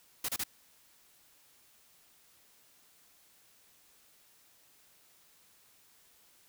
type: noise bursts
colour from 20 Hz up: white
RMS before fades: -34 dBFS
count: 3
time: 0.24-0.438 s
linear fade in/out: 5 ms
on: 46 ms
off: 30 ms
effects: white hiss -64 dBFS RMS until 6.48 s